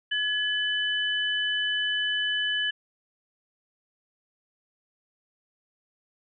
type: tone pair together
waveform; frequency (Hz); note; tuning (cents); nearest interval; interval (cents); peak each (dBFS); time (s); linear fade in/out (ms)
sine; 1696.4 / 3000; G#6 / F#7; +36 / +23; minor seventh; 987; -27; 0.11-2.71; 10
effects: none